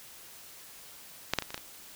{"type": "clicks", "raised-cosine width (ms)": 0.2, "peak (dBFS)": [-8, -8, -18, -23, -16, -22], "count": 6, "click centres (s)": [1.336, 1.387, 1.423, 1.505, 1.544, 1.578], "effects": ["white hiss -50 dBFS RMS until 1.95 s"]}